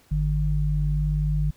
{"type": "tone pair together", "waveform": "sine", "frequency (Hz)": [51.18, 150.2], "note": ["G#1", "D3"], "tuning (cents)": [-25, 39], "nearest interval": "octave + perfect fifth", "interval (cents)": 1864, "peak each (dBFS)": -23, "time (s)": [0.11, 1.51], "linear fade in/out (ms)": 10, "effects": ["pink hiss -58 dBFS RMS until 1.56 s"]}